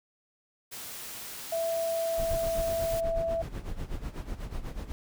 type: noise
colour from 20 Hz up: white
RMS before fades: -41 dBFS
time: 0.71-3.01 s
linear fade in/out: 20 ms
type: tone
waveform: sine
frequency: 663 Hz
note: E5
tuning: 10 cents sharp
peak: -27 dBFS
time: 1.52-3.42 s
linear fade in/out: 5 ms
type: noise with tremolo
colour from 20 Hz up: brown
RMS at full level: -33 dBFS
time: 2.18-4.92 s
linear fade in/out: 0 ms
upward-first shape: sine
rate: 8.1 Hz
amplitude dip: 75%
effects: none